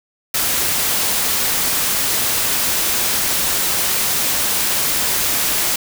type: noise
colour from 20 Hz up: white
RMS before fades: -18 dBFS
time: 0.34-5.76 s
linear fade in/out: 5 ms
effects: none